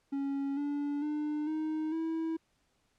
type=tone with pitch steps; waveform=triangle; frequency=277.2 / 288.3 / 299.9 / 311.9 / 324.4 Hz; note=C#4 / D4 / D4 / D#4 / E4; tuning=0 / -32 / +36 / +4 / -28 cents; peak=-29 dBFS; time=0.12-2.37 s; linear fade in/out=10 ms; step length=450 ms; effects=pink hiss -74 dBFS RMS until 2.98 s + low-pass 9000 Hz 12 dB/octave